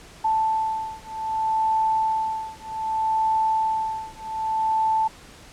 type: beating tone pair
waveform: sine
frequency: 880 / 880.64 Hz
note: A5 / A5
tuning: 0 / +1 cents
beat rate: 0.64 Hz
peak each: -24 / -24 dBFS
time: 0.24-5.08 s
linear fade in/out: 10 ms
effects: pink hiss -46 dBFS RMS until 5.52 s + low-pass 9000 Hz 12 dB/octave